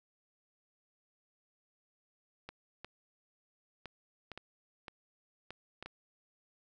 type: clicks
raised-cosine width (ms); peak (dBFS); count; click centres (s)
0.3; -28; 9; 2.49 / 2.846 / 3.857 / 4.317 / 4.376 / 4.882 / 5.506 / 5.826 / 5.86
effects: none